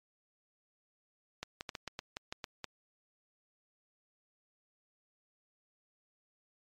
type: clicks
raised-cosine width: 0.2 ms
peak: -21 dBFS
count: 10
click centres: 1.43 / 1.609 / 1.692 / 1.752 / 1.877 / 1.991 / 2.169 / 2.325 / 2.442 / 2.643 s
effects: MP3 64 kbps